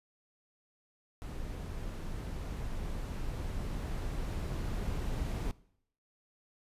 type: noise with level ramp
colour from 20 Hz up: brown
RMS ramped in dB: -40 to -34 dBFS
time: 1.22-5.51 s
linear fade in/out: 0 ms
effects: noise-tail reverb RT60 0.7 s tail -21 dB re dry + resampled to 32000 Hz